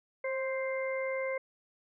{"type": "harmonic tone with a mistuned harmonic", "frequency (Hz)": 523.3, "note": "C5", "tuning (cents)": 0, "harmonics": [1, 2, 3, 4], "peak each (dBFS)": [-32, -43, -47, -38], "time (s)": [0.24, 1.38], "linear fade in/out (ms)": 5, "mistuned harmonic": 1, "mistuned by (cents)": 22, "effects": []}